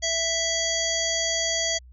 harmonic tone with a mistuned harmonic, 660 Hz, E5, 2 cents sharp, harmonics 1 / 3 / 5 / 7 / 9 / 10, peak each -30 / -30 / -30 / -30 / -30 / -30 dBFS, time 0.02-1.79 s, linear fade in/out 20 ms, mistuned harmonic 10, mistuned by +24 cents, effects added 62 Hz sine -45 dBFS peak until 1.92 s

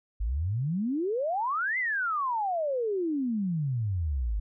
sine exponential two-way sweep, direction up then down, 48.57 to 2099 to 48.57 Hz, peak -26 dBFS, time 0.2-4.4 s, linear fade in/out 10 ms, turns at 1.78 s, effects none

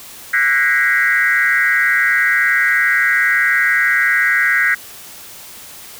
sine tone with frequency modulation, 1760 Hz, A6, in tune, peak -11 dBFS, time 0.33-4.75 s, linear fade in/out 10 ms, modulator 137 Hz, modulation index 2.3, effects white hiss -36 dBFS RMS until 5.99 s

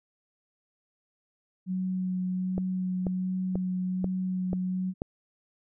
sine tone with vibrato, 184.7 Hz, F#3, 3 cents flat, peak -27 dBFS, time 1.66-4.94 s, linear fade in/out 50 ms, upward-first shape sine, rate 1.3 Hz, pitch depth 11 cents each way
click train, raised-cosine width 2 ms, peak -18 dBFS, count 6, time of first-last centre 2.58-5.019 s, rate 2.05 Hz
effects none

